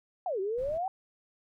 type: exponential two-way sweep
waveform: sine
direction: down then up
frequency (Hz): 784 to 370 to 784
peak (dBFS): -29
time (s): 0.26-0.88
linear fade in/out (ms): 2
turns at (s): 0.4
type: noise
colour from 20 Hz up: brown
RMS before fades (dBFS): -47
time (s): 0.57-0.79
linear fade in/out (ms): 20
effects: none